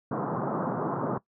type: band-pass noise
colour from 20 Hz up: pink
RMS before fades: -30 dBFS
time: 0.11-1.18 s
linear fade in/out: 5 ms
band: 130 to 1300 Hz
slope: 48 dB/octave
effects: noise-tail reverb RT60 0.1 s tail -19 dB re dry